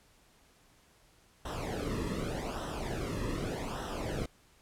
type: noise with flanger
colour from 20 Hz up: brown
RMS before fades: -36 dBFS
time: 1.45-4.26 s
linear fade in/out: 5 ms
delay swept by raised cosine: 0.43 to 1.35 ms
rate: 0.84 Hz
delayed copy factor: -0.8
effects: pink hiss -64 dBFS RMS until 4.61 s + low-pass 12000 Hz 12 dB/octave